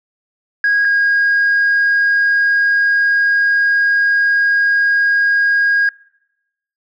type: tone pair in turn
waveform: sine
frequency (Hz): 1644 / 1633.6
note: G#6 / G#6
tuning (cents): -18 / -29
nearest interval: unison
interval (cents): 11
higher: first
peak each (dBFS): -9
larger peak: neither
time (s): 0.64-0.85 / 0.85-5.89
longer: second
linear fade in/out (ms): 2
effects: noise-tail reverb RT60 0.9 s tail -25 dB re dry + tanh soft clip ceiling -8 dBFS